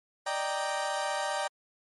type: chord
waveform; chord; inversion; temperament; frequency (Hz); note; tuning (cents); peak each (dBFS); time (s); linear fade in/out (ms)
30% pulse; Eb major seventh; third; equal; 587.3 / 622.3 / 784 / 932.3; D5 / Eb5 / G5 / Bb5; 0 / 0 / 0 / 0; -32 / -36 / -31 / -33; 0.26-1.48; 10
effects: MP3 48 kbps